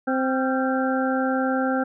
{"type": "harmonic tone with a mistuned harmonic", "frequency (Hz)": 261.6, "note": "C4", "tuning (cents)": 0, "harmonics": [1, 2, 3, 5, 6], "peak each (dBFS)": [-23, -26, -28, -30, -31], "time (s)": [0.07, 1.84], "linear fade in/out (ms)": 10, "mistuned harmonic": 5, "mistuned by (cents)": 76, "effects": []}